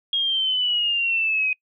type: exponential sweep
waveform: sine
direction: down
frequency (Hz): 3276 to 2508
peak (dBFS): -19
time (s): 0.13-1.53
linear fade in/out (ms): 2
effects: noise-tail reverb RT60 0.1 s tail -26 dB re dry